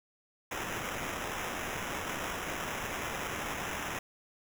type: noise with sample-and-hold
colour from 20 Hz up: blue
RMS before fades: -37 dBFS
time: 0.51-3.99 s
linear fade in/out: 5 ms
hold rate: 4410 Hz
effects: none